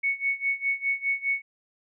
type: tone with tremolo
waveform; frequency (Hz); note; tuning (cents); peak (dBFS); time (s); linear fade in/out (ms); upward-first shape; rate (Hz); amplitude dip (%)
sine; 2217; C#7; 0; -21; 0.03-1.42; 10; sine; 4.9; 90
effects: none